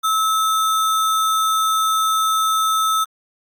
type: tone with sample-and-hold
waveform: sine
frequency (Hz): 1300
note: E6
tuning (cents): -24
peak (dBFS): -15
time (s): 0.03-3.05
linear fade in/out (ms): 20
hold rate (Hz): 4900
effects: Opus 48 kbps